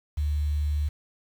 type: tone with quantisation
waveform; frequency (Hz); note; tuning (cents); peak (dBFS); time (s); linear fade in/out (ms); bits
sine; 74; D2; +14; -23; 0.17-0.89; 10; 8
effects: none